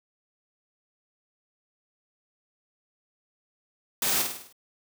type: noise with echo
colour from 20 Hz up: white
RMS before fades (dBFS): -26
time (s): 4.02-4.22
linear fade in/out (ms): 2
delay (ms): 51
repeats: 6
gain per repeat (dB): -5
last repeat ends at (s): 4.526
effects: high-pass 100 Hz 12 dB/octave